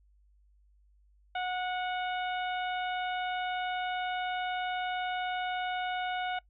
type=harmonic tone with a mistuned harmonic; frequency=731 Hz; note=F#5; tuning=21 cents flat; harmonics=1 / 2 / 3 / 4 / 5; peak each=-32 / -38 / -42 / -44 / -46 dBFS; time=1.35-6.39 s; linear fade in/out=5 ms; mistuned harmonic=3; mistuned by=+20 cents; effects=noise-tail reverb RT60 0.1 s tail -22 dB re dry + added 50 Hz sine -61 dBFS peak until 6.49 s